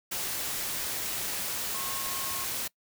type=tone in noise; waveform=sine; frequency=1082 Hz; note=C#6; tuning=42 cents flat; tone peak=-40 dBFS; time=1.74-2.45 s; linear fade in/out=10 ms; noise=white; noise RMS=-33 dBFS; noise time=0.11-2.68 s; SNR=-10 dB; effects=noise-tail reverb RT60 0.1 s tail -23 dB re dry